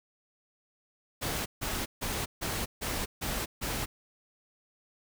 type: noise bursts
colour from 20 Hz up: pink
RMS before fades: -33 dBFS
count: 7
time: 1.21-3.86 s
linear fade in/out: 20 ms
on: 250 ms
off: 150 ms
effects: none